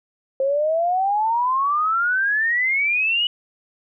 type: exponential sweep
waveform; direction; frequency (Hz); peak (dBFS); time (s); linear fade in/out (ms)
sine; up; 528 to 2964; -17; 0.4-3.27; 2
effects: none